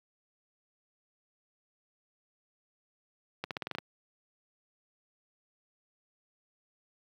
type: accelerating click train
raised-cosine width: 0.3 ms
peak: -18 dBFS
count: 8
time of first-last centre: 3.44-3.785 s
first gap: 68 ms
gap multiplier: 0.89
effects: high-pass 100 Hz 12 dB/octave + 10-bit